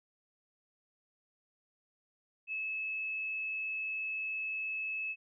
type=tone; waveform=sine; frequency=2597 Hz; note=E7; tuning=26 cents flat; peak=-34 dBFS; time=2.47-5.16 s; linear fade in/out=50 ms; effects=none